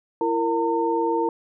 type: tone cluster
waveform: sine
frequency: 334.8 / 463.5 / 909 Hz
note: E4 / A#4 / A#5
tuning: +27 / -10 / -44 cents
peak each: -24 dBFS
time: 0.21-1.29 s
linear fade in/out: 2 ms
effects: none